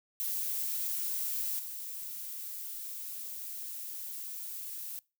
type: noise with level steps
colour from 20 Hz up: violet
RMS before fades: -34 / -41 dBFS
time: 0.2-4.99 s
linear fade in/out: 0 ms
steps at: 1.59 s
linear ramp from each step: 5 ms
effects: noise-tail reverb RT60 0.3 s tail -24 dB re dry